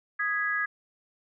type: chord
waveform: sine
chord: G# minor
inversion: second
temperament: equal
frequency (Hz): 1244.5 / 1661.2 / 1975.5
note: D#6 / G#6 / B6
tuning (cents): 0 / 0 / 0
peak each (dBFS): -33 / -27 / -33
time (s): 0.19-0.66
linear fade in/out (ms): 10
effects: none